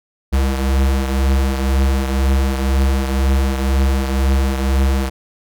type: beating tone pair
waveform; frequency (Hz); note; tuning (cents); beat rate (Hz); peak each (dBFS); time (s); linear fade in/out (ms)
square; 66.6 / 68.6; C2 / C#2; +31 / -17; 2; -15 / -22; 0.32-5.1; 20
effects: none